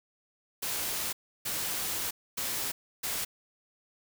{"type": "noise bursts at uneven times", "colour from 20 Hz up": "white", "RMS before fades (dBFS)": -33, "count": 4, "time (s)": [[0.62, 1.13], [1.45, 2.11], [2.37, 2.72], [3.03, 3.25]], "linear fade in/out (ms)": 10, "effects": []}